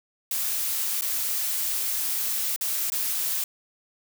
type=noise with dropouts; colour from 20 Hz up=blue; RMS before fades=-27 dBFS; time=0.31-3.44 s; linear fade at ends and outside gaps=2 ms; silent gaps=1.011-1.02 / 2.562-2.61 / 2.901-2.92 s; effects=none